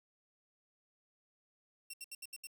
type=tone bursts; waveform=10% pulse; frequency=2723 Hz; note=F7; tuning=44 cents flat; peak=-35 dBFS; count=6; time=1.9-2.471 s; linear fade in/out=5 ms; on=36 ms; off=71 ms; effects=11-bit